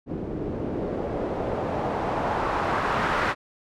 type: noise with low-pass filter sweep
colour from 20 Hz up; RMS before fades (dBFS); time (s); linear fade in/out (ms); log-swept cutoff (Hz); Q
white; -27; 0.06-3.35; 50; 300 to 1500; 1.4
effects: none